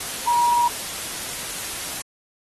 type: tone in noise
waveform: sine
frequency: 956 Hz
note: A#5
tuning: 43 cents sharp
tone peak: -15 dBFS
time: 0.27-0.68 s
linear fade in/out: 5 ms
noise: white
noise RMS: -30 dBFS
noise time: 0-2.02 s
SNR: +12 dB
effects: AAC 32 kbps